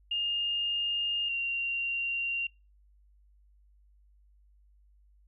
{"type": "tone pair in turn", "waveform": "sine", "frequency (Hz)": [2826, 2765], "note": ["F7", "F7"], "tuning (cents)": [20, -18], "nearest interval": "unison", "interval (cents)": 38, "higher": "first", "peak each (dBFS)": [-28, -29], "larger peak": "first", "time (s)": [[0.11, 1.29], [1.29, 2.47]], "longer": "neither", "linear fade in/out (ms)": 5, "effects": ["noise-tail reverb RT60 0.3 s tail -26 dB re dry", "added 50 Hz sine -59 dBFS peak until 5.27 s"]}